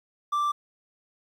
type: tone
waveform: triangle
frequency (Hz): 1174.7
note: D6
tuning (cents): 0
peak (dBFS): -21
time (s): 0.32-0.52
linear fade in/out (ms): 10
effects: 10-bit